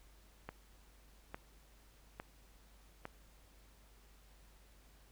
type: click train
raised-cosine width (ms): 0.5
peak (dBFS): -28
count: 4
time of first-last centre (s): 0.49-3.054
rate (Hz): 1.17
effects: added 50 Hz sine -62 dBFS peak until 5.11 s + pink hiss -67 dBFS RMS until 5.11 s